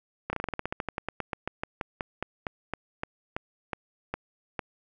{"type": "slowing click train", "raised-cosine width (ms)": 0.5, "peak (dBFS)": -15, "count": 28, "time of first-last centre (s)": [0.3, 4.592], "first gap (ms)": 30, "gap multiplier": 1.11, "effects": []}